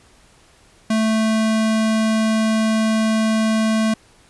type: tone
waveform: square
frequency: 220 Hz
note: A3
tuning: in tune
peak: -16 dBFS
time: 0.9-3.94 s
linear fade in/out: 5 ms
effects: pink hiss -52 dBFS RMS until 4.29 s + resampled to 24000 Hz